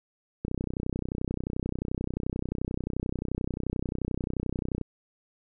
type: click train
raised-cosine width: 3 ms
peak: -17 dBFS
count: 138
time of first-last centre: 0.45-4.813 s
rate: 31.4 Hz
effects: none